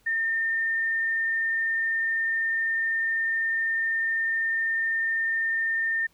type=tone; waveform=sine; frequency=1812 Hz; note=A#6; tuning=50 cents flat; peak=-23 dBFS; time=0.06-6.07 s; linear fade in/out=10 ms; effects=pink hiss -64 dBFS RMS until 6.13 s